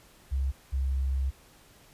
sine tone pair in turn, 67.2 / 66.82 Hz, C2 / C2, +47 / +37 cents, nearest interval unison, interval 10 cents, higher first, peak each -25 dBFS, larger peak neither, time 0.31-0.52 / 0.72-1.31 s, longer second, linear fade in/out 20 ms, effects pink hiss -57 dBFS RMS until 1.93 s + resampled to 32000 Hz

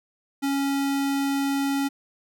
square tone, 277.2 Hz, C#4, in tune, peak -23 dBFS, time 0.42-1.89 s, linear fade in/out 20 ms, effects none

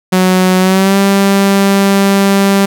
sawtooth tone with pitch glide, 185 to 197.14 Hz, F#3 to G3, 0 to +10 cents, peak -3 dBFS, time 0.12-2.66 s, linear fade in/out 10 ms, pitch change +110 cents, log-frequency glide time 0.59-0.97 s, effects none

